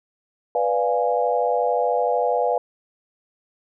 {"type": "chord", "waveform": "sine", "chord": "B diminished seventh", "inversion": "none", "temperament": "equal", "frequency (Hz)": [493.9, 587.3, 698.5, 830.6], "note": ["B4", "D5", "F5", "Ab5"], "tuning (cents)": [0, 0, 0, 0], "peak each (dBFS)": [-22, -25, -23, -25], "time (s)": [0.55, 2.58], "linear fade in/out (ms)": 2, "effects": []}